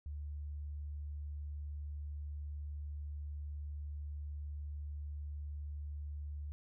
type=tone; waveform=sine; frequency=73.42 Hz; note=D2; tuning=in tune; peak=-40 dBFS; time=0.06-6.52 s; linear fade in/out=0 ms; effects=none